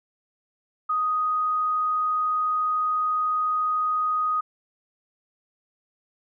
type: tone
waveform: sine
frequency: 1247 Hz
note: D#6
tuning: 3 cents sharp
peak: -21 dBFS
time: 0.89-4.41 s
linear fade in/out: 10 ms
effects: none